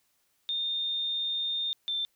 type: tone pair in turn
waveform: sine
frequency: 3639 / 3562 Hz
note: A#7 / A7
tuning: -42 / +21 cents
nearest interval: unison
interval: 37 cents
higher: first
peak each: -28 / -28 dBFS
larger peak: neither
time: 0.49-1.73 / 1.88-2.05 s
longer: first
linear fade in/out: 0 ms
effects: white hiss -72 dBFS RMS until 2.15 s